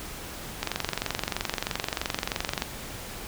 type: click train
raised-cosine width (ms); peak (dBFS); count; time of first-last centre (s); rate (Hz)
0.2; -9; 47; 0.63-2.621; 23.1
effects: pink hiss -39 dBFS RMS until 3.27 s